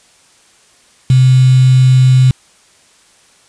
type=tone with quantisation; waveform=sine; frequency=129.1 Hz; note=C3; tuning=23 cents flat; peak=-4 dBFS; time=1.1-2.31 s; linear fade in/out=2 ms; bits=4; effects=white hiss -48 dBFS RMS until 3.48 s + resampled to 22050 Hz